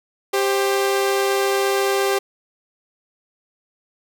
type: tone pair together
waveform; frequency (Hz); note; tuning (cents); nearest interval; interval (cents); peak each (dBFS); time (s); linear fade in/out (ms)
sawtooth; 394.6 / 529; G4 / C5; +11 / +19; perfect fourth; 508; -14 / -21; 0.33-2.19; 10
effects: none